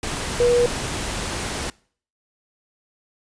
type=tone in noise; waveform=sine; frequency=483.3 Hz; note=B4; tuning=38 cents flat; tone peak=-14 dBFS; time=0.4-0.66 s; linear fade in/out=2 ms; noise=pink; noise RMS=-27 dBFS; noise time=0.03-1.7 s; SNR=+10 dB; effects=noise-tail reverb RT60 0.5 s tail -24 dB re dry + resampled to 22050 Hz